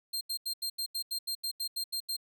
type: tone bursts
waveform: sawtooth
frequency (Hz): 4186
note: C8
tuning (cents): 0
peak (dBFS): -29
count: 13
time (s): 0.13-2.167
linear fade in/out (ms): 10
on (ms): 81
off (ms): 82
effects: none